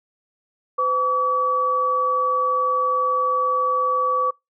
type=tone pair together; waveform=sine; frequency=508.4 / 1143 Hz; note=C5 / D6; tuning=-50 / -47 cents; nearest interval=octave + major second; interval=1403 cents; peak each=-25 / -18 dBFS; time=0.78-4.31 s; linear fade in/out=10 ms; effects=noise-tail reverb RT60 0.2 s tail -26 dB re dry